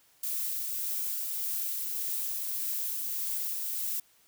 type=noise with tremolo; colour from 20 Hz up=violet; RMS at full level=-32 dBFS; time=0.23-4 s; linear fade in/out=5 ms; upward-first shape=triangle; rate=1.7 Hz; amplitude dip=25%; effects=white hiss -64 dBFS RMS until 4.27 s